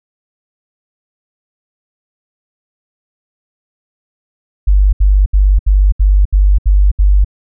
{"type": "tone bursts", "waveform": "sine", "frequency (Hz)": 49, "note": "G1", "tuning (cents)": 0, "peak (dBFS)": -5, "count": 8, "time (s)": [4.67, 7.247], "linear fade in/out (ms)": 10, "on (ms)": 260, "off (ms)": 71, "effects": []}